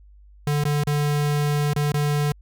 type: tone with dropouts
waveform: square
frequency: 146.83 Hz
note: D3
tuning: in tune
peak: -20 dBFS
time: 0.47-2.32 s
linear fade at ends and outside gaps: 2 ms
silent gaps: 0.638-0.652 / 0.836-0.871 / 1.734-1.762 / 1.92-1.941 s
effects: added 50 Hz sine -46 dBFS peak until 2.41 s